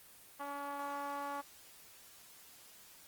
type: tone with band-pass filter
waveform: sawtooth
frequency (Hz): 283.5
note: C#4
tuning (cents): +39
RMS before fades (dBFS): -41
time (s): 0.39-1.42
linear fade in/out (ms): 20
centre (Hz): 1000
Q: 3.1
effects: white hiss -58 dBFS RMS until 3.07 s + Opus 24 kbps